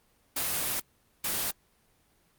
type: noise bursts at uneven times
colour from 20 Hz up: white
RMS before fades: -30 dBFS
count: 2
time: 0.36-0.8 / 1.24-1.51 s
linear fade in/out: 5 ms
effects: pink hiss -67 dBFS RMS until 2.38 s + Opus 24 kbps